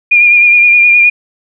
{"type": "tone with vibrato", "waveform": "sine", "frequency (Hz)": 2417, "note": "D7", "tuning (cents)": 49, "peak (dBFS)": -3, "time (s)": [0.11, 1.1], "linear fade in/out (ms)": 10, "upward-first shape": "sine", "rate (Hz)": 9.6, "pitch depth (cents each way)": 28, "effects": []}